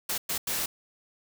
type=noise bursts at uneven times; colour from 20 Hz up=white; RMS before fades=-30 dBFS; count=3; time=0.09-0.18 / 0.29-0.38 / 0.47-0.66 s; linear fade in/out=5 ms; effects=none